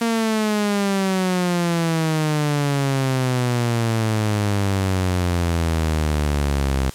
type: exponential sweep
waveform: sawtooth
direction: down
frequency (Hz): 232.3 to 65.7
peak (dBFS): -14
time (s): 0.01-6.9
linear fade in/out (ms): 5
effects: white hiss -41 dBFS RMS until 6.94 s + low-pass 11000 Hz 12 dB/octave